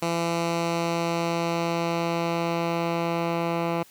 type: tone with low-pass filter sweep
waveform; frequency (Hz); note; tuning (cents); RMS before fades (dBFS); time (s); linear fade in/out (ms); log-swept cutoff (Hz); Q
10% pulse; 168.6; E3; +39; -26; 0.02-3.83; 5; 9100 to 2600; 0.7
effects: white hiss -54 dBFS RMS until 3.9 s + high-pass 80 Hz 12 dB/octave